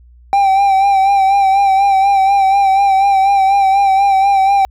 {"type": "tone with vibrato", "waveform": "triangle", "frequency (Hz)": 784, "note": "G5", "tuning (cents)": 0, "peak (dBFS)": -6, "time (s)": [0.33, 4.65], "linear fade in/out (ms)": 0, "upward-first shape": "sine", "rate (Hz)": 4.1, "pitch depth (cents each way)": 40, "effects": ["added 60 Hz sine -40 dBFS peak until 4.7 s"]}